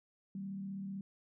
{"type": "tone with frequency modulation", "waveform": "sine", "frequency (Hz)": 194.7, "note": "G3", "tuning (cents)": -12, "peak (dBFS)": -39, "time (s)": [0.35, 1.01], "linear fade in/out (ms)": 2, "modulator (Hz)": 35.7, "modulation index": 0.4, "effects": []}